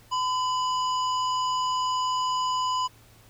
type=harmonic tone with a mistuned harmonic; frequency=987.8 Hz; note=B5; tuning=in tune; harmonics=1 / 3 / 5 / 7; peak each=-24 / -34 / -38 / -41 dBFS; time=0.11-2.88 s; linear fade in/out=20 ms; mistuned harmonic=1; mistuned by=+44 cents; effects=added 112 Hz sine -56 dBFS peak until 3.29 s + pink hiss -56 dBFS RMS until 3.29 s